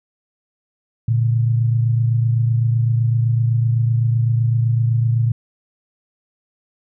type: tone pair together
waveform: sine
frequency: 115.1 / 142.97 Hz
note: A#2 / D3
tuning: -22 / -46 cents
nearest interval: major third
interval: 376 cents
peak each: -14 / -23 dBFS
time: 1.08-5.32 s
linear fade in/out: 5 ms
effects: none